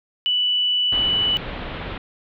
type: tone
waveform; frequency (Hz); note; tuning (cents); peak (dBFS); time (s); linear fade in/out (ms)
sine; 2967; F#7; +4; -17; 0.26-1.37; 0
type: low-pass noise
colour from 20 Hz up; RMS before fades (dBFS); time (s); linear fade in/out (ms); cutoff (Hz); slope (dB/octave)
pink; -31; 0.92-1.98; 5; 3700; 48
effects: none